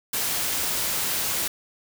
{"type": "noise", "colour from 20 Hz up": "white", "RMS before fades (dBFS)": -26, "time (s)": [0.13, 1.48], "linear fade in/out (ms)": 5, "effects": []}